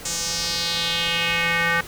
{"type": "tone with band-pass filter sweep", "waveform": "square", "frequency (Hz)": 168.8, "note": "E3", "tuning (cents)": 41, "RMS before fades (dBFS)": -23, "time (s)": [0.05, 1.81], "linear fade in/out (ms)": 5, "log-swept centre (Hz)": [7000, 1700], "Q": 2.8, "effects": ["pink hiss -38 dBFS RMS until 1.87 s"]}